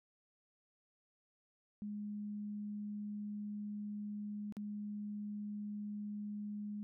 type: tone with dropouts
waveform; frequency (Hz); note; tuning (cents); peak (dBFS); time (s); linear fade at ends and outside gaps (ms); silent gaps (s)
sine; 207.7; G#3; 0; -40; 1.82-6.83; 0; 4.524-4.568
effects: none